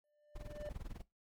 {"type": "tone with exponential growth", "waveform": "triangle", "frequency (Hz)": 594, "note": "D5", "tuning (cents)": 20, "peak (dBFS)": -38, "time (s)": [0.04, 0.69], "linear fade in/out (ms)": 1, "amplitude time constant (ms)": 140}
{"type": "noise with tremolo", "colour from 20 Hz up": "brown", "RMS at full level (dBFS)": -43, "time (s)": [0.35, 1.02], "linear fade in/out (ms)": 10, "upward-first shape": "sine", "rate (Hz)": 20, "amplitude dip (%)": 95}
{"effects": ["noise-tail reverb RT60 0.2 s tail -20 dB re dry", "MP3 96 kbps"]}